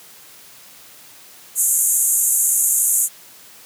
pink band-pass noise, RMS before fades -17 dBFS, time 1.55-3.09 s, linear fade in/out 50 ms, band 6700 to 13000 Hz, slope 96 dB/octave, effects white hiss -44 dBFS RMS until 3.65 s + high-pass 100 Hz 12 dB/octave

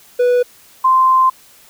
triangle / sine tone pair in turn, 491.6 / 1041.7 Hz, B4 / C6, -8 / -8 cents, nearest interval octave + minor second, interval 1300 cents, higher second, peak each -8 dBFS, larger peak neither, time 0.19-0.43 / 0.84-1.3 s, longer second, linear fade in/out 10 ms, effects white hiss -46 dBFS RMS until 1.69 s

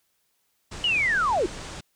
pink low-pass noise, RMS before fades -38 dBFS, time 0.71-1.81 s, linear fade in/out 10 ms, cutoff 8800 Hz, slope 48 dB/octave
sine linear sweep, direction down, 2992 to 310.7 Hz, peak -20 dBFS, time 0.84-1.46 s, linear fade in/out 2 ms
effects white hiss -71 dBFS RMS until 1.95 s

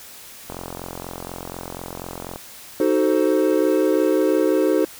click train, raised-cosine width 1 ms, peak -17 dBFS, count 83, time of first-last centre 0.5-2.359 s, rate 44.1 Hz
triangle chord, D# diminished seventh, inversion none, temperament equal with one note detuned, 311.1 / 374.3 / 440 / 523.3 Hz, D#4 / F#4 / A4 / C5, 0 / +20 / 0 / 0 cents, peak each -18 / -19 / -20 / -20 dBFS, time 2.8-4.85 s, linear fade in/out 2 ms
effects white hiss -41 dBFS RMS until 4.99 s

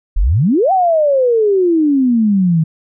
sine exponential two-way sweep, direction up then down, 34.87 to 781 to 155 Hz, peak -9 dBFS, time 0.16-2.64 s, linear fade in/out 10 ms, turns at 0.72 s, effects none

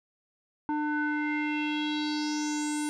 square tone with low-pass filter sweep, 299.9 Hz, D4, 36 cents sharp, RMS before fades -30 dBFS, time 0.69-2.89 s, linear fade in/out 0 ms, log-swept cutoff 1100 to 9600 Hz, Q 4.6, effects none

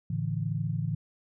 sine chord, A suspended fourth, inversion none, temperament equal with one note detuned, 110 / 143.23 / 164.81 Hz, A2 / D3 / E3, 0 / -43 / 0 cents, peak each -32 dBFS, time 0.1-0.95 s, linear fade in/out 5 ms, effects none

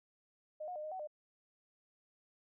sine tone with pitch steps, 614 / 722 / 607 / 618 / 751 / 604 Hz, D#5 / F#5 / D#5 / D#5 / F#5 / D5, -23 / -43 / -43 / -12 / +26 / +48 cents, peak -40 dBFS, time 0.6-1.074 s, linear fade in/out 10 ms, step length 79 ms, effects none

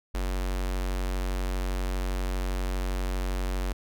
square tone with notch filter, 46.25 Hz, F#1, in tune, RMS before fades -29 dBFS, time 0.14-3.73 s, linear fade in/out 10 ms, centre 100 Hz, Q 0.62, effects none

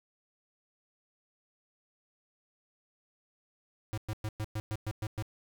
square tone bursts, 107.6 Hz, A2, 38 cents flat, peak -33 dBFS, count 9, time 3.93-5.224 s, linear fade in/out 0 ms, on 46 ms, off 110 ms, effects none

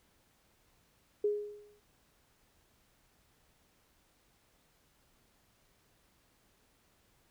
sine tone with exponential decay, 415.3 Hz, G#4, in tune, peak -25 dBFS, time 1.24-1.8 s, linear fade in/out 5 ms, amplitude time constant 120 ms, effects pink hiss -70 dBFS RMS until 7.3 s

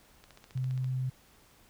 click train, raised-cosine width 0.2 ms, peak -34 dBFS, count 10, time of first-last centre 0.24-0.844 s, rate 14.9 Hz
sine tone, 129.2 Hz, C3, 21 cents flat, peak -29 dBFS, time 0.55-1.1 s, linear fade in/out 10 ms
effects pink hiss -61 dBFS RMS until 1.69 s

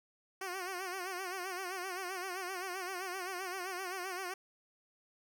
10% pulse tone with vibrato, 370 Hz, F#4, in tune, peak -30 dBFS, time 0.41-4.34 s, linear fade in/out 5 ms, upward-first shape sine, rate 7.7 Hz, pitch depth 89 cents each way, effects none

